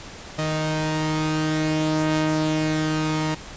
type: tone pair together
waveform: sawtooth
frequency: 155.69 / 311.1 Hz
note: D#3 / D#4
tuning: +1 / 0 cents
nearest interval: octave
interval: 1199 cents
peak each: -20 dBFS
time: 0.38-3.35 s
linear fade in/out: 10 ms
effects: pink hiss -39 dBFS RMS until 3.56 s + resampled to 16000 Hz